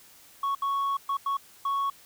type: tone bursts at uneven times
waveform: sine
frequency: 1109 Hz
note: C#6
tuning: in tune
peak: -22 dBFS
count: 5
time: 0.43-0.55 / 0.62-0.97 / 1.09-1.17 / 1.26-1.37 / 1.65-1.9 s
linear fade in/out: 5 ms
effects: tanh soft clip ceiling -24 dBFS + white hiss -54 dBFS RMS until 2.05 s